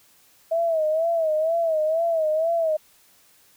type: tone with vibrato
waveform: sine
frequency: 645 Hz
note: E5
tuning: 38 cents flat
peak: -19 dBFS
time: 0.51-2.77 s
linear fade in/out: 10 ms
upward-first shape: sine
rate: 2.1 Hz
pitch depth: 84 cents each way
effects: white hiss -57 dBFS RMS until 3.56 s